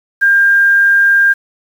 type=tone with quantisation; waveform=sine; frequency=1601 Hz; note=G6; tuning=36 cents sharp; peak=-6 dBFS; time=0.21-1.34 s; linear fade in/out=20 ms; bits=6; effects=none